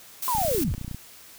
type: noise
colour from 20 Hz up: blue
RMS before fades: -30 dBFS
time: 0.22-0.64 s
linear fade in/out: 5 ms
type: linear sweep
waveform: sine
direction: down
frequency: 1046.5 to 32.45 Hz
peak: -23 dBFS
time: 0.28-0.74 s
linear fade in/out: 0 ms
type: click train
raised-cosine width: 5 ms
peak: -22 dBFS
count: 19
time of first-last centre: 0.35-0.946 s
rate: 30.2 Hz
effects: white hiss -48 dBFS RMS until 1.38 s